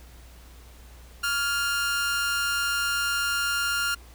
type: tone with amplitude modulation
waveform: sawtooth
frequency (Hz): 1402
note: F6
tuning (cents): +6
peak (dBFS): -18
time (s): 1.23-3.95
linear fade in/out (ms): 10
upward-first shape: sine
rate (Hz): 276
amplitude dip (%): 50
effects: added 60 Hz sine -46 dBFS peak until 4.14 s + pink hiss -53 dBFS RMS until 4.14 s